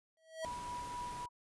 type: tone with exponential growth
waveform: square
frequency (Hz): 644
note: E5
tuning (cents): -41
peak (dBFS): -36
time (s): 0.17-0.45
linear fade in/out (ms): 1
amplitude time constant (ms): 60
type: tone with tremolo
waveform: sine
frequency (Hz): 976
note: B5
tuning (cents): -21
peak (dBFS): -39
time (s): 0.42-1.29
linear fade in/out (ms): 50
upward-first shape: sine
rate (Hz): 3.8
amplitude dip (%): 35
type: noise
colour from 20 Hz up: pink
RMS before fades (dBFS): -50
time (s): 0.44-1.26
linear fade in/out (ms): 5
effects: resampled to 24000 Hz